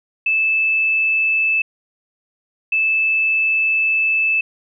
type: tone bursts at uneven times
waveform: sine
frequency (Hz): 2625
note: E7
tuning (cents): -8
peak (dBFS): -14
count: 2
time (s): 0.26-1.62 / 2.72-4.41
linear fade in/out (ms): 5
effects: none